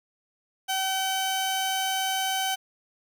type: tone pair together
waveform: sawtooth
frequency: 764.5 / 1529 Hz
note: G5 / G6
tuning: -44 / -44 cents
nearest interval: octave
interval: 1200 cents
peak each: -23 dBFS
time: 0.68-2.56 s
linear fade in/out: 20 ms
effects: none